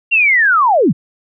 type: linear sweep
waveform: sine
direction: down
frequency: 2795 to 109.3 Hz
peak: -8 dBFS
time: 0.11-0.93 s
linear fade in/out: 20 ms
effects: none